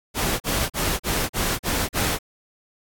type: noise bursts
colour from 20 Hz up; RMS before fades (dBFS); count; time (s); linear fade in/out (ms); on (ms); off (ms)
pink; -23; 7; 0.14-2.188; 50; 260; 38
effects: AAC 64 kbps